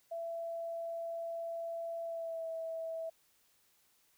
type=tone with pitch glide; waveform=sine; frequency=669 to 653.3 Hz; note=E5 to E5; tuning=+25 to -16 cents; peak=-37 dBFS; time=0.11-3.1 s; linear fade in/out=10 ms; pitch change=-41 cents; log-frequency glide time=2.04-2.47 s; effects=white hiss -71 dBFS RMS until 4.17 s